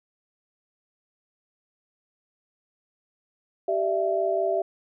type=tone cluster; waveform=sine; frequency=388.4 / 604 / 669 Hz; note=G4 / D5 / E5; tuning=-16 / +48 / +25 cents; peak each=-27 / -29 / -24 dBFS; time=3.68-4.62 s; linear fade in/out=5 ms; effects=none

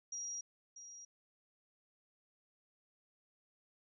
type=tone with echo; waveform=sine; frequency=5710 Hz; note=F8; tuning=37 cents sharp; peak=-40 dBFS; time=0.12-0.41 s; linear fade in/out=5 ms; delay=640 ms; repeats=1; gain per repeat=-10 dB; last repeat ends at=1.05 s; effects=none

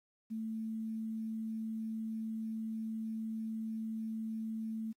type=tone with quantisation; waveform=sine; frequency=221.6 Hz; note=A3; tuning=13 cents sharp; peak=-36 dBFS; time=0.3-4.93 s; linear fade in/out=20 ms; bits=11; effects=AAC 48 kbps

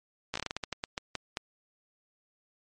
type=slowing click train; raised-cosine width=0.2 ms; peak=-15 dBFS; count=14; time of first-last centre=0.34-1.371 s; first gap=15 ms; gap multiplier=1.25; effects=MP3 48 kbps

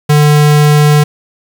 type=tone; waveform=square; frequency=148.8 Hz; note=D3; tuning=23 cents sharp; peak=-5 dBFS; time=0.09-1.04 s; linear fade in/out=10 ms; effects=7-bit

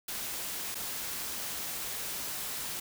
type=noise with dropouts; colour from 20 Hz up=white; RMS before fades=-37 dBFS; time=0.08-2.8 s; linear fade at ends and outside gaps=5 ms; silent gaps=0.746-0.752 s; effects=none

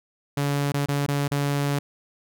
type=tone with dropouts; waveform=sawtooth; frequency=142.5 Hz; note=C#3; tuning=48 cents sharp; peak=-18 dBFS; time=0.37-1.79 s; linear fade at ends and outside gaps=5 ms; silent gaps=0.721-0.74 / 0.86-0.885 / 1.064-1.083 / 1.28-1.314 s; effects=none

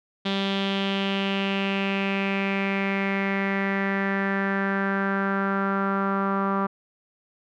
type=tone with low-pass filter sweep; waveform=sawtooth; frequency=196 Hz; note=G3; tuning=in tune; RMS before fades=-25 dBFS; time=0.25-6.67 s; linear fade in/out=10 ms; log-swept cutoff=3500 to 1200 Hz; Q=4.8; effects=none

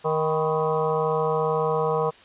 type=harmonic tone with a mistuned harmonic; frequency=156.8 Hz; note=D#3; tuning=14 cents sharp; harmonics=1 / 3 / 4 / 5 / 6 / 7 / 8; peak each=-30 / -23 / -31 / -30 / -30 / -31 / -35 dBFS; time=0.04-2.11 s; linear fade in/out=20 ms; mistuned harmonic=6; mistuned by=+98 cents; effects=white hiss -50 dBFS RMS until 2.24 s + resampled to 8000 Hz

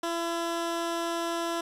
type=tone; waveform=15% pulse; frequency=337 Hz; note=E4; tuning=38 cents sharp; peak=-22 dBFS; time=0.03-1.61 s; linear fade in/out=5 ms; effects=low-pass 11000 Hz 12 dB/octave + 9-bit

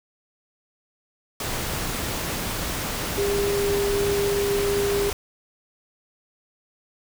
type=tone in noise; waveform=sine; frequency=403 Hz; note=G4; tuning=48 cents sharp; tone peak=-21 dBFS; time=3.18-5.1 s; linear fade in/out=2 ms; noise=pink; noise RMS=-28 dBFS; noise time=1.4-5.13 s; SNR=+4 dB; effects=none

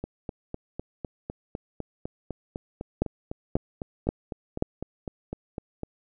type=two click trains; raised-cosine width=2 ms; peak=-19 / -9 dBFS; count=24 / 4; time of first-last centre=0.04-5.833 / 3.02-4.624 s; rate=3.97 / 1.87 Hz; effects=none

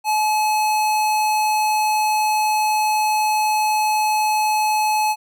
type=tone; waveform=square; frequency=856 Hz; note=A5; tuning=48 cents flat; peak=-17 dBFS; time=0.04-5.16 s; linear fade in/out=50 ms; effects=none

